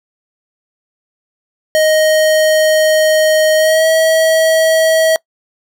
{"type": "tone with pitch glide", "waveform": "square", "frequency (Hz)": [624, 642.3], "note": ["D#5", "E5"], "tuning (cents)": [5, -45], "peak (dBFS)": -9, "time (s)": [1.75, 5.16], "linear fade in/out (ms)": 0, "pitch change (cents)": 50, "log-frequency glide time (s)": [3.56, 3.87], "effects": ["noise-tail reverb RT60 0.1 s tail -24 dB re dry"]}